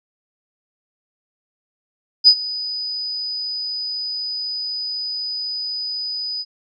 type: tone with ADSR envelope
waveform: sine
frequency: 4978 Hz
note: D#8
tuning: in tune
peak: -4 dBFS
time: 2.24-6.45 s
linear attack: 36 ms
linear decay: 68 ms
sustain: -19 dB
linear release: 43 ms
effects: none